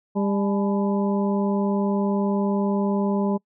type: harmonic tone with a mistuned harmonic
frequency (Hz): 200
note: G3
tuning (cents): +35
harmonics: 1 / 2 / 3 / 4 / 5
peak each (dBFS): -21 / -27 / -31 / -33 / -35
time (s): 0.15-3.38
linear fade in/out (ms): 20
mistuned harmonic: 4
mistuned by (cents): +110
effects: noise-tail reverb RT60 0.1 s tail -26 dB re dry